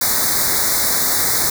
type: band-stop noise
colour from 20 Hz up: white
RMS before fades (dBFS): -17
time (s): 0.01-1.5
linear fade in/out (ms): 5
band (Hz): 2200 to 3700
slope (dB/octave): 96
effects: none